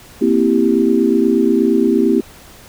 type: chord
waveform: sine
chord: C dominant seventh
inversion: third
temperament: equal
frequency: 233.1 / 261.6 / 329.6 / 392 Hz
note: Bb3 / C4 / E4 / G4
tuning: 0 / 0 / 0 / 0 cents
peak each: -16 dBFS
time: 0.21-2.21 s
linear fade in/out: 10 ms
effects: pink hiss -41 dBFS RMS until 2.68 s